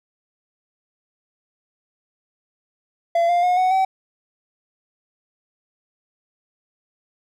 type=tone with pitch steps; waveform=triangle; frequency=680 / 699.9 / 720.4 / 741.5 / 763.3 Hz; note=F5 / F5 / F#5 / F#5 / G5; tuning=-46 / +4 / -46 / +4 / -46 cents; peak=-13 dBFS; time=3.15-3.85 s; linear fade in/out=5 ms; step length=140 ms; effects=none